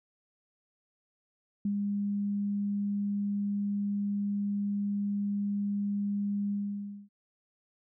sine tone with ADSR envelope, 202.7 Hz, G#3, 42 cents flat, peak -26 dBFS, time 1.65-7.09 s, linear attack 4 ms, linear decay 76 ms, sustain -2 dB, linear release 580 ms, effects none

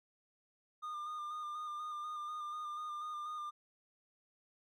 triangle tone with vibrato, 1212 Hz, D#6, 46 cents flat, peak -38 dBFS, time 0.82-3.51 s, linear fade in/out 20 ms, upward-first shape square, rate 4.1 Hz, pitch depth 21 cents each way, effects none

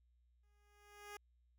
10% pulse tone with exponential growth, 412 Hz, G#4, 14 cents flat, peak -39 dBFS, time 0.43-1.17 s, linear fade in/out 5 ms, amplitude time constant 160 ms, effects added 60 Hz sine -70 dBFS peak until 1.58 s

